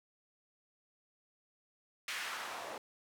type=noise with band-pass filter sweep; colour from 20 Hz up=white; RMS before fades=-42 dBFS; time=2.08-2.78 s; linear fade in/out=2 ms; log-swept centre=2300 to 570 Hz; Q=1.3; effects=none